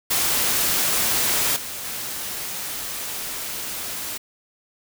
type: noise with level steps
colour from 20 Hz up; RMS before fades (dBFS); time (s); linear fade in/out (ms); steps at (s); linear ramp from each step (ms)
white; -21 / -32 / -30; 0.1-4.18; 10; 1.56 / 1.85; 5
effects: none